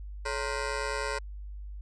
15% pulse ring-modulated tone, 493.9 Hz, B4, in tune, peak -21 dBFS, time 0.25-1.19 s, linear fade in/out 10 ms, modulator 64.5 Hz, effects added 50 Hz sine -38 dBFS peak until 1.81 s + resampled to 22050 Hz

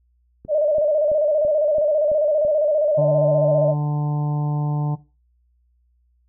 click train, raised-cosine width 3 ms, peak -25 dBFS, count 7, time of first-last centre 0.45-2.45 s, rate 3 Hz
sine tone with vibrato, 603 Hz, D5, 46 cents sharp, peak -15 dBFS, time 0.48-3.75 s, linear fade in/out 50 ms, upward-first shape square, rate 15 Hz, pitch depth 58 cents each way
harmonic tone, 148 Hz, D3, 14 cents sharp, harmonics 1 / 2 / 3 / 4 / 5 / 6 / 7, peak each -19 / -32 / -38 / -41 / -35 / -36 / -44 dBFS, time 2.97-4.96 s, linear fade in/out 20 ms
effects noise-tail reverb RT60 0.3 s tail -17 dB re dry + added 60 Hz sine -59 dBFS peak until 6.28 s

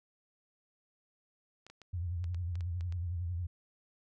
clicks, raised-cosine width 0.2 ms, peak -35 dBFS, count 9, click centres 1.666 / 1.7 / 1.817 / 2.242 / 2.346 / 2.555 / 2.608 / 2.809 / 2.924 s
sine tone with vibrato, 87.2 Hz, F2, 2 cents flat, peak -33 dBFS, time 1.93-3.47 s, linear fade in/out 10 ms, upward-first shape triangle, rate 11 Hz, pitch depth 110 cents each way
effects none

